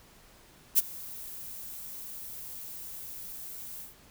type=noise with ADSR envelope; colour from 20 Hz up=violet; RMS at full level=-19 dBFS; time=0.75-3.95 s; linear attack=32 ms; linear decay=26 ms; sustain=-23 dB; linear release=150 ms; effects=pink hiss -57 dBFS RMS until 4.1 s